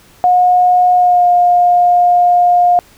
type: tone with pitch glide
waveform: sine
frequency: 722 to 709.2 Hz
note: F#5 to F5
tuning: -43 to +26 cents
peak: -6 dBFS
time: 0.24-2.79 s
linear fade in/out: 0 ms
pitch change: -31 cents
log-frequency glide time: 0.94-1.27 s
effects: pink hiss -45 dBFS RMS until 2.97 s